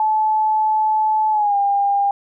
sine tone with pitch glide, 865 to 802.4 Hz, A5 to G5, -30 to +40 cents, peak -14 dBFS, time 0-2.11 s, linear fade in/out 2 ms, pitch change -130 cents, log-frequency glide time 1.31-1.56 s, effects none

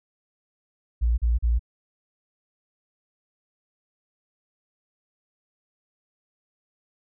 sine tone bursts, 58.27 Hz, A#1, in tune, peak -18 dBFS, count 3, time 1.01-1.594 s, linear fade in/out 20 ms, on 170 ms, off 37 ms, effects none

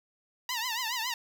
10% pulse tone with vibrato, 950 Hz, A#5, 33 cents sharp, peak -22 dBFS, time 0.49-1.14 s, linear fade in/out 2 ms, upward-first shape triangle, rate 7.2 Hz, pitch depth 160 cents each way, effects none

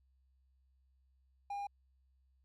triangle tone, 807 Hz, G#5, 50 cents flat, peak -36 dBFS, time 1.5-1.67 s, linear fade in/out 5 ms, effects added 65 Hz sine -69 dBFS peak until 2.44 s

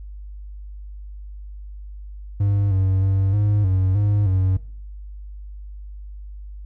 triangle tone with pitch steps, 100.5 / 95.2 / 96.8 / 103.4 / 94 / 102.8 / 94 Hz, G2 / F#2 / G2 / G#2 / F#2 / G#2 / F#2, +44 / +50 / -21 / -7 / +28 / -17 / +28 cents, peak -14 dBFS, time 2.4-4.57 s, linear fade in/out 5 ms, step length 310 ms, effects noise-tail reverb RT60 0.5 s tail -18 dB re dry + added 50 Hz sine -33 dBFS peak until 6.65 s

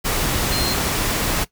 sine tone in noise, 4186 Hz, C8, in tune, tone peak -23 dBFS, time 0.51-0.75 s, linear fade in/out 20 ms, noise pink, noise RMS -21 dBFS, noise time 0.04-1.45 s, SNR -5 dB, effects noise-tail reverb RT60 0.1 s tail -17 dB re dry

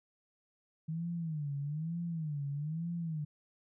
sine tone with vibrato, 155.5 Hz, D#3, 1 cent flat, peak -34 dBFS, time 0.88-3.25 s, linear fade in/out 10 ms, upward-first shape sine, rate 1.1 Hz, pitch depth 170 cents each way, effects none

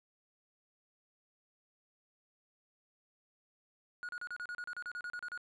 triangle tone bursts, 1448 Hz, F#6, 38 cents flat, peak -37 dBFS, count 15, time 4.03-5.376 s, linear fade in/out 0 ms, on 58 ms, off 34 ms, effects resampled to 24000 Hz

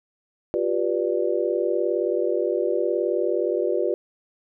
sine chord, G dominant seventh, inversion third, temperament just, 352.8 / 392 / 490 / 588 Hz, F4 / G4 / B4 / D5, +18 / 0 / -14 / +2 cents, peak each -25 / -26 / -26 / -27 dBFS, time 0.54-3.94 s, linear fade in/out 0 ms, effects none

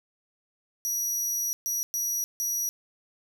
sawtooth tone bursts at uneven times, 5800 Hz, F#8, 35 cents flat, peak -24 dBFS, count 4, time 0.85-1.53 / 1.66-1.83 / 1.94-2.24 / 2.4-2.69 s, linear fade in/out 0 ms, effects none

